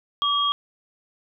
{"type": "tone pair together", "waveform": "sine", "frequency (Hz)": [1153, 3261], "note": ["D6", "G#7"], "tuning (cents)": [-32, -32], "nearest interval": "octave + tritone", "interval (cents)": 1800, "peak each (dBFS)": -22, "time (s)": [0.22, 0.52], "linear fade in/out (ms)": 0, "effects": []}